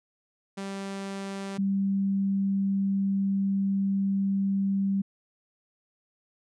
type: tone pair in turn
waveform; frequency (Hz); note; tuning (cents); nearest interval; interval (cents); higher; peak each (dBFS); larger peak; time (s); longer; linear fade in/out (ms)
sawtooth / sine; 196 / 196; G3 / G3; 0 / 0; unison; 0; neither; -29 / -23; second; 0.57-1.58 / 1.58-5.02; second; 10
effects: resampled to 22050 Hz